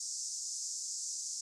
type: band-pass noise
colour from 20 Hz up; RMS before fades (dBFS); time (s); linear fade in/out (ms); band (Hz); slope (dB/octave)
white; -40; 0-1.41; 5; 5300 to 7700; 48
effects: none